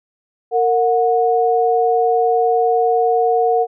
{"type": "tone pair together", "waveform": "sine", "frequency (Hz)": [459.9, 730], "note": ["A#4", "F#5"], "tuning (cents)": [-23, -24], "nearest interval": "minor sixth", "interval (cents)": 799, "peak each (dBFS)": -15, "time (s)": [0.51, 3.67], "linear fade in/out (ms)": 50, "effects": []}